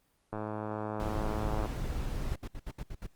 click train, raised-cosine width 1 ms, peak -22 dBFS, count 143, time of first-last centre 0.33-1.657 s, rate 107 Hz
brown noise, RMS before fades -34 dBFS, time 1-2.34 s, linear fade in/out 0 ms
brown noise bursts, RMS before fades -38 dBFS, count 7, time 2.31-3.067 s, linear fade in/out 5 ms, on 49 ms, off 69 ms
effects pink hiss -72 dBFS RMS until 3.15 s + Opus 32 kbps

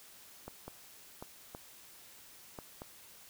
clicks, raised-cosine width 1 ms, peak -29 dBFS, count 6, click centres 0.48 / 0.68 / 1.225 / 1.549 / 2.588 / 2.819 s, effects white hiss -56 dBFS RMS until 3.29 s

